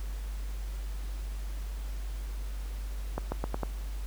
accelerating click train, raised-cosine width 1 ms, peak -17 dBFS, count 5, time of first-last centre 3.18-3.633 s, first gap 140 ms, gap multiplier 0.86, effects added 49 Hz sine -33 dBFS peak until 4.06 s + pink hiss -51 dBFS RMS until 4.06 s

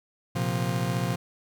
40% pulse chord, Bb suspended second, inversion none, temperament just, 116.54 / 131.11 / 174.81 Hz, Bb2 / C3 / F3, 0 / +4 / +2 cents, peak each -29 dBFS, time 0.35-1.16 s, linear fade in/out 10 ms, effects none

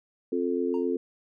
harmonic tone, 87.9 Hz, F2, 12 cents sharp, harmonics 3 / 4 / 5, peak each -29 / -29 / -29 dBFS, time 0.32-0.97 s, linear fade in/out 5 ms
triangle tone with exponential decay, 930 Hz, A#5, 4 cents flat, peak -35 dBFS, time 0.74-0.94 s, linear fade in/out 2 ms, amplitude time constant 43 ms
effects none

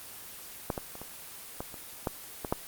clicks, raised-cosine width 1 ms, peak -14 / -18 / -29 / -26 / -19 / -29 / -14 / -19 / -12 dBFS, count 9, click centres 0.702 / 0.778 / 0.954 / 1.016 / 1.605 / 1.742 / 2.072 / 2.448 / 2.525 s, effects white hiss -45 dBFS RMS until 2.67 s + Opus 24 kbps

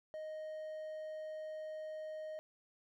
triangle tone, 622.3 Hz, D#5, in tune, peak -40 dBFS, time 0.14-2.39 s, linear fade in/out 0 ms, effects none

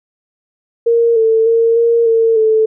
sine tone with pitch steps, 465.4 / 446.7 / 458.3 / 465.4 / 453.6 / 438.8 Hz, A#4 / A4 / A#4 / A#4 / A#4 / A4, -3 / +26 / -29 / -3 / -47 / -5 cents, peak -8 dBFS, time 0.86-2.66 s, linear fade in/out 10 ms, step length 300 ms, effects none

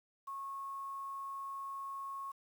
sine tone with quantisation, 1095 Hz, C#6, 22 cents flat, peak -40 dBFS, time 0.27-2.32 s, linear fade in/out 10 ms, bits 10, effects none

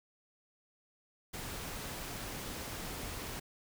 pink noise, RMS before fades -42 dBFS, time 1.33-3.4 s, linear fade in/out 10 ms, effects none

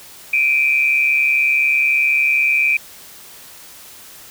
sine tone pair together, 2349 / 2489 Hz, D7 / D#7, 0 / 0 cents, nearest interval minor second, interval 100 cents, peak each -15 / -16 dBFS, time 0.33-2.77 s, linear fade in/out 5 ms, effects white hiss -40 dBFS RMS until 4.3 s

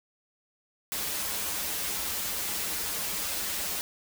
white noise with comb filter, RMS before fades -32 dBFS, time 0.92-3.81 s, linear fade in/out 0 ms, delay 7.9 ms, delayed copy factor -1, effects none

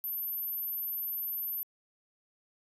sine tone, 13060 Hz, G#9, 30 cents flat, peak -30 dBFS, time 0.04-1.63 s, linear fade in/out 0 ms, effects tanh soft clip ceiling -32 dBFS

